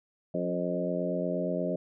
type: harmonic tone with a mistuned harmonic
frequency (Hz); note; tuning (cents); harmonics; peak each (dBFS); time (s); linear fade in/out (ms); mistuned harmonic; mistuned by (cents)
88.5; F2; +23; 2 / 3 / 4 / 5 / 6 / 7; -33 / -36 / -37 / -38 / -35 / -33; 0.34-1.76; 5; 3; +21
effects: none